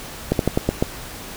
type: slowing click train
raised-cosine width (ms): 2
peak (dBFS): -3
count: 6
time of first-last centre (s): 0.32-0.825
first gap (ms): 72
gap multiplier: 1.17
effects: pink hiss -35 dBFS RMS until 1.36 s